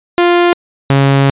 sawtooth tone pair in turn, 349.2 / 137.82 Hz, F4 / C#3, 0 / -10 cents, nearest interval octave + major third, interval 1610 cents, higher first, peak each -3 dBFS, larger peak neither, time 0.18-0.53 / 0.9-1.3 s, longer second, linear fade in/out 0 ms, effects resampled to 8000 Hz

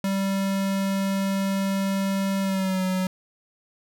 square tone with pitch glide, 194.9 to 186.1 Hz, G3 to F#3, -10 to +10 cents, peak -23 dBFS, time 0.04-3.07 s, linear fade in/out 2 ms, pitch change -80 cents, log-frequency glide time 2.41-2.84 s, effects none

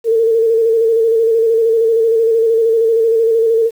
sine tone with vibrato, 453.3 Hz, A#4, 48 cents flat, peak -9 dBFS, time 0.04-3.71 s, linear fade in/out 50 ms, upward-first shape square, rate 13 Hz, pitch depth 32 cents each way, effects 7-bit

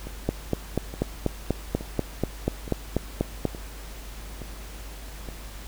two click trains, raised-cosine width 2 ms, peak -9 / -23 dBFS, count 14 / 7, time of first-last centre 0.29-3.453 / 0.07-5.287 s, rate 4.11 / 1.15 Hz, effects added 50 Hz sine -38 dBFS peak until 5.67 s + pink hiss -44 dBFS RMS until 5.67 s

